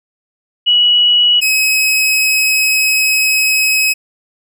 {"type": "tone pair in turn", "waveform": ["sine", "sawtooth"], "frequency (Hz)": [2927, 2552], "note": ["F#7", "D#7"], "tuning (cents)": [-19, 43], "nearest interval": "major second", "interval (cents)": 238, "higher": "first", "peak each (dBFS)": -7, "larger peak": "neither", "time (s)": [[0.66, 1.41], [1.41, 3.94]], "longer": "second", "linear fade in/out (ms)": 20, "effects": []}